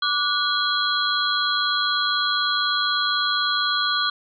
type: tone cluster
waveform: sine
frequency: 1165 / 1460 / 3310 / 4102 Hz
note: D6 / F#6 / G#7 / C8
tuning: -14 / -24 / -6 / -35 cents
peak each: -25 dBFS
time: 0.02-4.1 s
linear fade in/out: 5 ms
effects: none